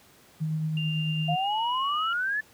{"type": "tone with tremolo", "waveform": "sine", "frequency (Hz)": 156.7, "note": "D#3", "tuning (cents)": 13, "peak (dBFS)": -24, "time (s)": [0.4, 1.36], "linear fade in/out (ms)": 20, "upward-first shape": "sine", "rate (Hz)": 9, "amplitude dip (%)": 25}
{"type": "tone with pitch glide", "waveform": "sine", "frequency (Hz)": [2794, 2916], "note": ["F7", "F#7"], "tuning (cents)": [0, -26], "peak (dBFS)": -32, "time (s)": [0.77, 2.13], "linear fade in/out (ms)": 2, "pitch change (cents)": 74, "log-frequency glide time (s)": [1.41, 1.51]}
{"type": "exponential sweep", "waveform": "sine", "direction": "up", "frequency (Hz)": [686, 1760], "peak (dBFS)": -25, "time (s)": [1.28, 2.41], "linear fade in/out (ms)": 10}
{"effects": ["pink hiss -56 dBFS RMS until 2.53 s", "high-pass 100 Hz 12 dB/octave"]}